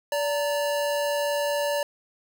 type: tone pair together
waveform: square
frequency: 578.9 / 919 Hz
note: D5 / A#5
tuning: -25 / -25 cents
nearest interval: minor sixth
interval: 800 cents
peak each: -25 / -32 dBFS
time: 0.12-1.83 s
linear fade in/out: 2 ms
effects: none